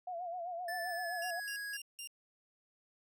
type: tone with vibrato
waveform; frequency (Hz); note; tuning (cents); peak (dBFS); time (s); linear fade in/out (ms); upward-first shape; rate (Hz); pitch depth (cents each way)
sine; 702; F5; +9; -38; 0.07-1.4; 5; sine; 7.7; 82
type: tone with pitch glide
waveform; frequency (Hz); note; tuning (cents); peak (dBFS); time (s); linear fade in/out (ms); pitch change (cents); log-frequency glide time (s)
square; 1754 to 1656.5; A6 to G#6; -6 to -5; -40; 0.68-1.77; 5; -99; 0.83-1.49
type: tone bursts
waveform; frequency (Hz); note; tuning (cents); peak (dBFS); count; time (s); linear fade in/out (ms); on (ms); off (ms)
15% pulse; 2794; F7; 0; -36; 4; 1.22-2.074; 2; 86; 170
effects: none